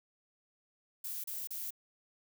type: noise bursts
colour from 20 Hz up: violet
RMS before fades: -40 dBFS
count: 3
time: 1.04-1.706 s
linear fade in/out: 5 ms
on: 200 ms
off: 33 ms
effects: none